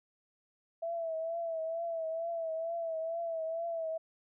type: tone with vibrato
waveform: sine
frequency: 659.3 Hz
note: E5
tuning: in tune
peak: -33 dBFS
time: 0.82-3.98 s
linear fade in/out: 10 ms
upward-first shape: triangle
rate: 2.2 Hz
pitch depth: 57 cents each way
effects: none